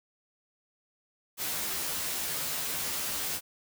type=noise with comb filter; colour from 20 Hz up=white; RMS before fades=-33 dBFS; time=1.37-3.41 s; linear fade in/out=50 ms; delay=13 ms; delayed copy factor=+0.8; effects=none